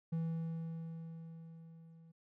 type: tone with level ramp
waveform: triangle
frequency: 164 Hz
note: E3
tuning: 9 cents flat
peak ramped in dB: -31 to -55 dBFS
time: 0.12-2.12 s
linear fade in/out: 10 ms
effects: none

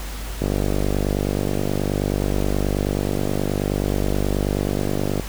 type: click train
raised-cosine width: 2 ms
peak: -8 dBFS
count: 237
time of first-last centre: 0.42-5.197 s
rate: 49.4 Hz
effects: added 50 Hz sine -29 dBFS peak until 5.28 s + pink hiss -35 dBFS RMS until 5.28 s

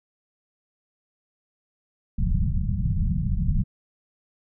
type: low-pass noise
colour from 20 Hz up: pink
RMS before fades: -23 dBFS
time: 2.18-3.64 s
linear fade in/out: 10 ms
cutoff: 210 Hz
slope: 96 dB/octave
effects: none

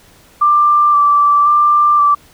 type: tone with vibrato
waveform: sine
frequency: 1174.7 Hz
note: D6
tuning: in tune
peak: -7 dBFS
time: 0.41-2.15 s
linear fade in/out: 10 ms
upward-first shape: square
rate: 0.95 Hz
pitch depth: 15 cents each way
effects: pink hiss -46 dBFS RMS until 2.33 s

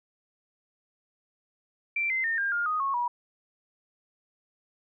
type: tone with pitch steps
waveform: sine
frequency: 2349 / 2069 / 1821.8 / 1604.4 / 1413 / 1244.3 / 1095.8 / 965.1 Hz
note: D7 / C7 / A#6 / G6 / F6 / D#6 / C#6 / B5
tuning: 0 / -20 / -40 / +40 / +20 / 0 / -20 / -40 cents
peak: -25 dBFS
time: 1.96-3.08 s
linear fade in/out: 5 ms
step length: 140 ms
effects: none

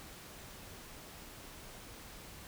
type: silence
effects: pink hiss -51 dBFS RMS until 2.47 s

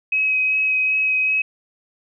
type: tone with vibrato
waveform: sine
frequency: 2542 Hz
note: D#7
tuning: 36 cents sharp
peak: -16 dBFS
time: 0.12-1.42 s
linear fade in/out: 5 ms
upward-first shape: sine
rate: 2.6 Hz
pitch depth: 11 cents each way
effects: none

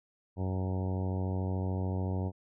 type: harmonic tone with a mistuned harmonic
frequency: 93.6 Hz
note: F#2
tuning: 20 cents sharp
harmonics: 1 / 2 / 3 / 4 / 5 / 6 / 7 / 8 / 9 / 10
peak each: -31 / -37 / -41 / -43 / -45 / -47 / -48 / -49 / -50 / -51 dBFS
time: 0.36-2.32 s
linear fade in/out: 50 ms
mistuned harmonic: 10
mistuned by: -15 cents
effects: none

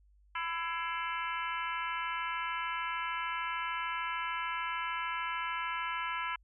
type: harmonic tone with a mistuned harmonic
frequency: 333.3 Hz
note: E4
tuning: 19 cents sharp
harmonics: 3 / 4 / 5 / 6 / 7 / 8 / 9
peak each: -37 / -39 / -41 / -43 / -44 / -45 / -46 dBFS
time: 0.35-6.36 s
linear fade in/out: 5 ms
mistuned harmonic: 6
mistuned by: +95 cents
effects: added 50 Hz sine -61 dBFS peak until 6.43 s

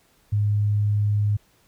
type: tone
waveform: sine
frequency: 103.83 Hz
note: G#2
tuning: in tune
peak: -18 dBFS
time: 0.32-1.37 s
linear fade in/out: 10 ms
effects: pink hiss -61 dBFS RMS until 1.67 s

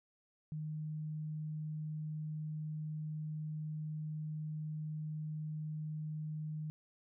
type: tone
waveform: sine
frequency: 154 Hz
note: D#3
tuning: 17 cents flat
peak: -38 dBFS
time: 0.52-6.7 s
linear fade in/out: 0 ms
effects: none

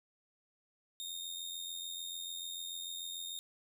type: tone with amplitude modulation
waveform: sawtooth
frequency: 3682 Hz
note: A#7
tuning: 22 cents flat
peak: -35 dBFS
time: 1-3.39 s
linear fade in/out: 0 ms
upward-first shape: sine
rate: 86.8 Hz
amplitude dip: 55%
effects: none

